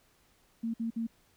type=tone bursts; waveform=sine; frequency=228.3 Hz; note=A#3; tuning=36 cents flat; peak=-30 dBFS; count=3; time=0.63-1.07 s; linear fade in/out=10 ms; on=110 ms; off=55 ms; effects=pink hiss -67 dBFS RMS until 1.36 s